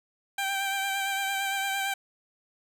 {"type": "tone with vibrato", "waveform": "15% pulse", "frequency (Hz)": 784, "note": "G5", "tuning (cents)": 0, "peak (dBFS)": -21, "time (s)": [0.38, 1.94], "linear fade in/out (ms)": 5, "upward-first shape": "sine", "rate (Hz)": 8.8, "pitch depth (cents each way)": 25, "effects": []}